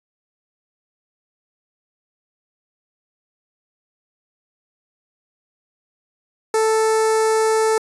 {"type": "tone with notch filter", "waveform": "sawtooth", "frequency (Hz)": 440.3, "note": "A4", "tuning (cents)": 1, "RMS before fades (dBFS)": -17, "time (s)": [6.54, 7.78], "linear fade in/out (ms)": 2, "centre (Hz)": 3100, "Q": 0.79, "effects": ["resampled to 24000 Hz"]}